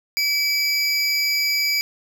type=tone pair together; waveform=square; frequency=2300 / 4874 Hz; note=D7 / D#8; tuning=-37 / -37 cents; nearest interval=octave + minor second; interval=1300 cents; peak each=-22 dBFS; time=0.17-1.81 s; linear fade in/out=0 ms; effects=none